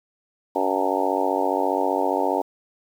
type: harmonic tone with a mistuned harmonic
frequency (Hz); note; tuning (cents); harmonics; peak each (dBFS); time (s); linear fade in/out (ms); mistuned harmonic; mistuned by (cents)
95; F#2; +46; 3 / 4 / 5 / 6 / 7 / 8 / 9 / 10; -28 / -28 / -28 / -28 / -28 / -28 / -28 / -28; 0.55-2.42; 10; 10; -62
effects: 8-bit